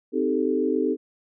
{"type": "chord", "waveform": "sine", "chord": "A half-diminished seventh", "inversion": "first", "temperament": "equal with one note detuned", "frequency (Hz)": [260, 311.1, 392, 440], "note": ["C4", "Eb4", "G4", "A4"], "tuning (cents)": [-11, 0, 0, 0], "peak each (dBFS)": -26, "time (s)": [0.12, 0.97], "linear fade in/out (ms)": 50, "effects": []}